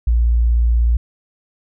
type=tone; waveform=sine; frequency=58.27 Hz; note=A#1; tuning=in tune; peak=-11 dBFS; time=0.07-0.97 s; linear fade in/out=5 ms; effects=none